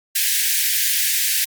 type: high-pass noise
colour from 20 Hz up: white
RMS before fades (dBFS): -19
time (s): 0.15-1.45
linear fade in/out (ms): 10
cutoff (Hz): 1600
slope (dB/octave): 96
effects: Opus 48 kbps